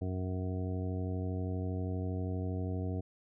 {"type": "harmonic tone", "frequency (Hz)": 92.5, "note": "F#2", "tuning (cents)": 0, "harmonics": [1, 2, 3, 4, 5, 7, 8], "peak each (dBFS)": [-34, -41, -41, -46, -45, -48, -53], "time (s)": [0.01, 3.01], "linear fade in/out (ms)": 10, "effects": []}